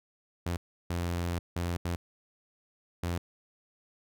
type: tone bursts at uneven times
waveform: sawtooth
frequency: 86.7 Hz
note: F2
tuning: 12 cents flat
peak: -26 dBFS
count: 5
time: 0.46-0.57 / 0.9-1.39 / 1.56-1.77 / 1.85-1.96 / 3.03-3.18 s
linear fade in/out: 5 ms
effects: none